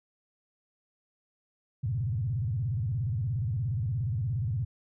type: tone with vibrato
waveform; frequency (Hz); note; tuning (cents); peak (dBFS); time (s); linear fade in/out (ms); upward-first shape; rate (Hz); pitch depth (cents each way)
sine; 114.4; A#2; -32; -27; 1.83-4.65; 10; square; 17; 270
effects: none